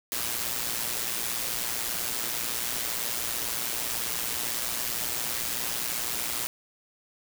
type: noise with amplitude modulation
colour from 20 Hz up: white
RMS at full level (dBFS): -28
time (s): 0.12-6.47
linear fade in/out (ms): 0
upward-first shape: sine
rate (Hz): 118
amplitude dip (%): 60
effects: none